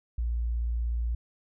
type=tone; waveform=sine; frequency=58.27 Hz; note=A#1; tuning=in tune; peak=-26 dBFS; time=0.18-1.15 s; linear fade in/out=5 ms; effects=none